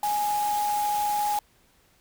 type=tone in noise; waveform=sine; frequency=830.6 Hz; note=G#5; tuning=in tune; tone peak=-23 dBFS; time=0.03-1.39 s; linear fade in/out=2 ms; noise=white; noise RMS=-36 dBFS; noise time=0.03-1.39 s; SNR=+10 dB; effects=pink hiss -62 dBFS RMS until 2 s